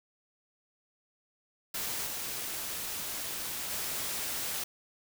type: noise with level steps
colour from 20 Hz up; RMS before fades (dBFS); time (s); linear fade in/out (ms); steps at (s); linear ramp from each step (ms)
white; -35 / -37 / -35; 1.74-4.64; 5; 2.06 / 3.7; 10
effects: none